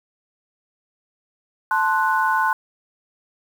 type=chord; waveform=sine; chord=F# diminished; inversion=first; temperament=equal; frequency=880 / 1046.5 / 1480 Hz; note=A5 / C6 / F#6; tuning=0 / 0 / 0 cents; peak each=-21 dBFS; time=1.71-2.53 s; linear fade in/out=2 ms; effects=7-bit